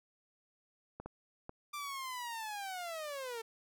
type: clicks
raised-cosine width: 1 ms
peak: -30 dBFS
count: 3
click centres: 1 / 1.06 / 1.494 s
type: linear sweep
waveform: sawtooth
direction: down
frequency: 1188 to 442.5 Hz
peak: -36 dBFS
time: 1.73-3.42 s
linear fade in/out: 10 ms
effects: none